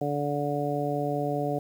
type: harmonic tone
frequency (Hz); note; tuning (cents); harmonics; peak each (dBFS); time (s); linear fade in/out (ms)
145; D3; -22; 1 / 2 / 3 / 4 / 5; -32 / -32 / -32 / -32 / -32; 0.01-1.59; 5
effects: 9-bit